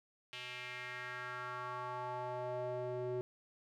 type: tone with band-pass filter sweep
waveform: square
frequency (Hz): 124.6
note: B2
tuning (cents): +16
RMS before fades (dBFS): -42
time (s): 0.33-3.21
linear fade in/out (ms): 0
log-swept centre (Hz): 2900 to 420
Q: 2.9
effects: none